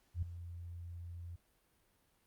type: tone with ADSR envelope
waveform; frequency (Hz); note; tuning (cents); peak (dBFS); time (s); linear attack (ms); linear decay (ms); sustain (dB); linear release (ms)
sine; 86.2; F2; -22; -31; 0.14-1.36; 84; 5; -13; 7
effects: pink hiss -74 dBFS RMS until 2.26 s + Opus 48 kbps